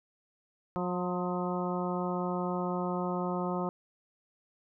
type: harmonic tone with a mistuned harmonic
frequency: 179.6 Hz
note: F3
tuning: 49 cents sharp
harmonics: 1 / 2 / 3 / 4 / 5 / 6 / 7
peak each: -33 / -36 / -38 / -39 / -40 / -41 / -41 dBFS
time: 0.76-3.69 s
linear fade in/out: 0 ms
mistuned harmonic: 6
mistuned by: -42 cents
effects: none